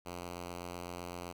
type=tone; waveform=5% pulse; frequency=87.9 Hz; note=F2; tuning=12 cents sharp; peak=-30 dBFS; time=0.05-1.33 s; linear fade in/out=20 ms; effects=none